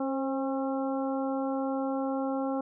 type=harmonic tone with a mistuned harmonic; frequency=270.2 Hz; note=C#4; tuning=44 cents flat; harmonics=1 / 2 / 3 / 4 / 5; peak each=-30 / -33 / -36 / -42 / -43 dBFS; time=0-2.61 s; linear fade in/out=5 ms; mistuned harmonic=2; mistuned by=-25 cents; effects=none